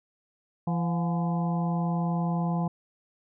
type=harmonic tone with a mistuned harmonic; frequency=169.5 Hz; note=E3; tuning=49 cents sharp; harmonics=1 / 2 / 3 / 4 / 5 / 6; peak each=-25 / -40 / -41 / -36 / -37 / -40 dBFS; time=0.67-2.68 s; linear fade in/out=5 ms; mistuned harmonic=4; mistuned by=+74 cents; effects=none

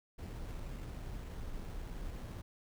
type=noise with sample-and-hold; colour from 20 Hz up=brown; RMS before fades=-43 dBFS; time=0.18-2.42 s; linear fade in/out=10 ms; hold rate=4900 Hz; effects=none

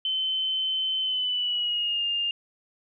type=tone with pitch glide; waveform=sine; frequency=3066 to 2812 Hz; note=G7 to F7; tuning=-39 to +11 cents; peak=-24 dBFS; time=0.05-2.31 s; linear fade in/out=2 ms; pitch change=-150 cents; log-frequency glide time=1.01-2.05 s; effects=none

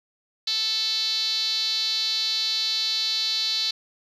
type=tone with band-pass filter; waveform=5% pulse; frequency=440 Hz; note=A4; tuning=in tune; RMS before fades=-25 dBFS; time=0.47-3.71 s; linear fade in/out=5 ms; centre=4200 Hz; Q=7; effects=none

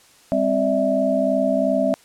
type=tone cluster; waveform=sine; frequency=200.9 / 263.1 / 589 / 652 Hz; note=G3 / C4 / D5 / E5; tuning=+43 / +10 / +5 / -19 cents; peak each=-25 / -22 / -23 / -20 dBFS; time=0.32-1.94 s; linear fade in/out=0 ms; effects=white hiss -52 dBFS RMS until 2.04 s + low-pass 10000 Hz 12 dB/octave

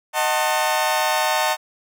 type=chord; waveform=sawtooth; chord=D# diminished seventh; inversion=none; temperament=just; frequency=622.3 / 746.7 / 896 / 1075.3 Hz; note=D#5 / F#5 / A5 / C6; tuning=0 / +16 / +31 / +47 cents; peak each=-20 / -20 / -18 / -24 dBFS; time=0.13-1.57 s; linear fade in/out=50 ms; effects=none

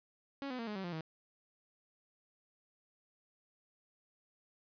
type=tone with pitch steps; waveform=sawtooth; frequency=277.2 / 252.7 / 230.4 / 210.1 / 191.53 / 174.63 / 159.21 Hz; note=C#4 / B3 / A#3 / G#3 / G3 / F3 / D#3; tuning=0 / +40 / -20 / +20 / -40 / 0 / +40 cents; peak=-35 dBFS; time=0.42-1.008 s; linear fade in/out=0 ms; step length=84 ms; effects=resampled to 11025 Hz + 11-bit

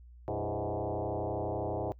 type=tone with frequency modulation; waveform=sine; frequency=120 Hz; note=B2; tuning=49 cents flat; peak=-31 dBFS; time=0.28-1.92 s; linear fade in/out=0 ms; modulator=104 Hz; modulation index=6.8; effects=noise-tail reverb RT60 0.1 s tail -22 dB re dry + added 60 Hz sine -50 dBFS peak until 1.99 s

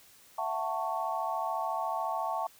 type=chord; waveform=sine; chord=F# minor seventh; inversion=third; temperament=just; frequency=666 / 740 / 888 / 1110 Hz; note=E5 / F#5 / A5 / C#6; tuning=+18 / 0 / +16 / +2 cents; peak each=-36 / -36 / -34 / -36 dBFS; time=0.38-2.47 s; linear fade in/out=5 ms; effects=white hiss -58 dBFS RMS until 2.59 s

